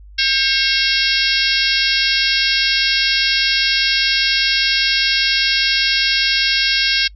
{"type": "harmonic tone with a mistuned harmonic", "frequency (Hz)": 545, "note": "C#5", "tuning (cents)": -29, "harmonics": [3, 4, 5, 6, 7, 8, 9, 10], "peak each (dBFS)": [-22, -22, -22, -22, -22, -22, -22, -22], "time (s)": [0.18, 7.08], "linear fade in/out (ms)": 10, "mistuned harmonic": 3, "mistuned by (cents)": -45, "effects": ["noise-tail reverb RT60 0.1 s tail -25 dB re dry", "added 50 Hz sine -37 dBFS peak until 7.15 s"]}